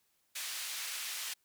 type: band-pass noise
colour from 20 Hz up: pink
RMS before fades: -40 dBFS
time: 0.35-1.34 s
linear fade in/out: 10 ms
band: 2200 to 15000 Hz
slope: 12 dB/octave
effects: white hiss -75 dBFS RMS until 1.44 s